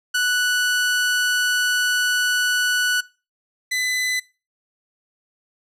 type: tone pair in turn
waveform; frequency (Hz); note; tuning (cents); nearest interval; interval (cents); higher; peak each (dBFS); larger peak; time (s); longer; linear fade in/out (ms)
sawtooth; 1480 / 2008; F#6 / B6; 0 / +28; perfect fourth; 528; second; -14 / -17; first; 0.14-3.01 / 3.71-4.2; first; 10
effects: noise-tail reverb RT60 0.3 s tail -20 dB re dry + low-pass 12000 Hz 12 dB/octave